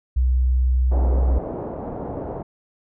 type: tone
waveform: sine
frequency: 63.2 Hz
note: B1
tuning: 41 cents sharp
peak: -15 dBFS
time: 0.16-1.39 s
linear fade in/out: 10 ms
type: low-pass noise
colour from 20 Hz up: white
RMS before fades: -30 dBFS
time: 0.91-2.43 s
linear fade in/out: 10 ms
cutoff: 700 Hz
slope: 24 dB/octave
effects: none